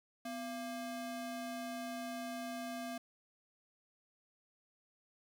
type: ring-modulated tone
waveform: square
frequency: 466.2 Hz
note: A#4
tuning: in tune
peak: -38 dBFS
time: 0.25-2.98 s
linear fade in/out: 5 ms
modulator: 216 Hz
effects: none